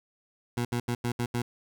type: tone bursts at uneven times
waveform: 20% pulse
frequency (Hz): 120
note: B2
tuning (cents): -49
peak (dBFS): -22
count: 6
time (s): 0.57-0.65 / 0.72-0.8 / 0.88-0.95 / 1.04-1.12 / 1.19-1.26 / 1.34-1.42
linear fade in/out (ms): 5
effects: none